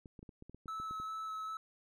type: clicks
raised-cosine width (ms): 3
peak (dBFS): -38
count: 11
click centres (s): 0.058 / 0.192 / 0.229 / 0.292 / 0.424 / 0.496 / 0.546 / 0.658 / 0.8 / 0.91 / 1
type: tone with vibrato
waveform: triangle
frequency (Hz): 1300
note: E6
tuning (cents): -24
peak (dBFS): -37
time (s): 0.68-1.57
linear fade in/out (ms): 2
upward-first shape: square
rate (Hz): 2.5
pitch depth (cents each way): 9
effects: none